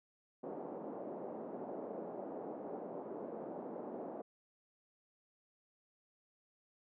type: band-pass noise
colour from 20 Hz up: white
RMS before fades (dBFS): -45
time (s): 0.43-4.22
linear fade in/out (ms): 10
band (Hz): 210 to 680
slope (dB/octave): 24
effects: none